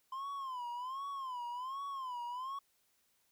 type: tone with vibrato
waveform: triangle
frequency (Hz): 1035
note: C6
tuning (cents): -19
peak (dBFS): -37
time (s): 0.12-2.59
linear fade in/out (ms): 5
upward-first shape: sine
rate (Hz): 1.3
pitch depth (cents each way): 140
effects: white hiss -75 dBFS RMS until 3.31 s